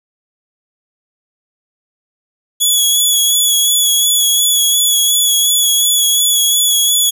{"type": "tone with vibrato", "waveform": "15% pulse", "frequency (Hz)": 3382, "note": "G#7", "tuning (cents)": 31, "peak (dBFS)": -3, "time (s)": [2.6, 7.11], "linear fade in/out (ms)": 20, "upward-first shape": "sine", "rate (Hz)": 2.8, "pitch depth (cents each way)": 26, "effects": []}